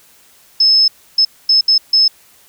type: tone bursts at uneven times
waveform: sine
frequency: 5210 Hz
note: E8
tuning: 21 cents flat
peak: -7 dBFS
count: 5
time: 0.6-0.88 / 1.18-1.25 / 1.49-1.61 / 1.68-1.78 / 1.93-2.08 s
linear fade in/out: 5 ms
effects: white hiss -48 dBFS RMS until 2.48 s